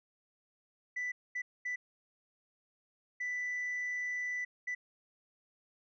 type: tone bursts at uneven times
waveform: sine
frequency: 1983 Hz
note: B6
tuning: 7 cents sharp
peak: -32 dBFS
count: 5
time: 0.96-1.12 / 1.35-1.42 / 1.65-1.76 / 3.2-4.45 / 4.67-4.75 s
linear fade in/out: 10 ms
effects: tanh soft clip ceiling -32 dBFS